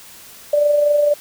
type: tone with amplitude modulation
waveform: sine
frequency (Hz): 587.3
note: D5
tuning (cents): 0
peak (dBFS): -10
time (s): 0.53-1.14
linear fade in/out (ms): 5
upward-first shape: sine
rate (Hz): 24.2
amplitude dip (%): 40
effects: white hiss -41 dBFS RMS until 1.2 s